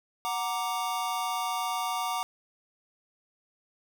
square chord, Gb augmented, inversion none, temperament equal, 740 / 932.3 / 1174.7 Hz, Gb5 / Bb5 / D6, 0 / 0 / 0 cents, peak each -34 dBFS, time 0.25-2.23 s, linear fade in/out 0 ms, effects none

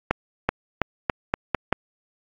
accelerating click train, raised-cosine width 0.5 ms, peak -4 dBFS, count 7, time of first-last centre 0.11-1.726 s, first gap 380 ms, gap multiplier 0.86, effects AAC 64 kbps

